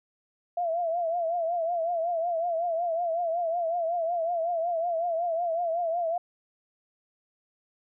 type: tone with vibrato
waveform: sine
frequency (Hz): 677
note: E5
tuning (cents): +46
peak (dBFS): -25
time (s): 0.57-6.18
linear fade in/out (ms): 5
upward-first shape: triangle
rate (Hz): 5.4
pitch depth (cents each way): 100
effects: none